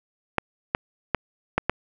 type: clicks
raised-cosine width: 0.5 ms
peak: -5 dBFS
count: 5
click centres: 0.383 / 0.749 / 1.147 / 1.58 / 1.696 s
effects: none